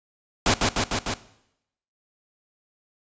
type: noise with echo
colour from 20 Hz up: pink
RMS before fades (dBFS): -19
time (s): 0.46-0.54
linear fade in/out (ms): 2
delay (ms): 150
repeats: 4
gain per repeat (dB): -2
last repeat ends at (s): 1.14
effects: noise-tail reverb RT60 0.8 s tail -17 dB re dry + resampled to 16000 Hz